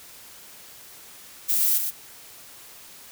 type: noise with echo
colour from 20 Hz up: violet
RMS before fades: -22 dBFS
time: 1.48-1.79 s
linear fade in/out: 20 ms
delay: 120 ms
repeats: 1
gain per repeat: -5 dB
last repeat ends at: 1.91 s
effects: white hiss -46 dBFS RMS until 3.11 s